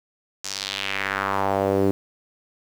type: tone with band-pass filter sweep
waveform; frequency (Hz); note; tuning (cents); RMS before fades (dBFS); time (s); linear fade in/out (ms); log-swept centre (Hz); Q
sawtooth; 98; G2; 0; -24; 0.44-1.91; 0; 6400 to 340; 2.3
effects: 7-bit